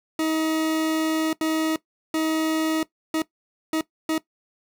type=tone bursts at uneven times; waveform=40% pulse; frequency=317.1 Hz; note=D#4; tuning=33 cents sharp; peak=-20 dBFS; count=6; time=0.19-1.33 / 1.41-1.76 / 2.14-2.83 / 3.14-3.22 / 3.73-3.81 / 4.09-4.18 s; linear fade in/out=2 ms; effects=noise-tail reverb RT60 0.1 s tail -18 dB re dry